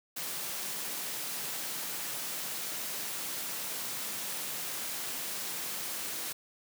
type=high-pass noise; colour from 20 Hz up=white; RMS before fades=-37 dBFS; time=0.16-6.33 s; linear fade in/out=10 ms; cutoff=120 Hz; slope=96 dB/octave; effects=none